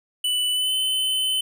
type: tone with pitch glide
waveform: square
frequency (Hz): 2979 to 3042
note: F#7 to F#7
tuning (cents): +11 to +47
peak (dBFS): -21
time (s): 0.24-1.41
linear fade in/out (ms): 5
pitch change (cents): +36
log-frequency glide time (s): 0.52-0.73
effects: none